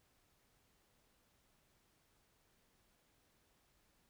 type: silence
effects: pink hiss -75 dBFS RMS until 4.09 s